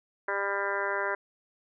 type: harmonic tone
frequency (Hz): 199.3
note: G3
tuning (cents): +29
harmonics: 2 / 3 / 4 / 5 / 6 / 7 / 8 / 9 / 10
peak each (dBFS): -35 / -35 / -41 / -34 / -42 / -36 / -34 / -38 / -40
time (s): 0.28-1.15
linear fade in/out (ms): 5
effects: none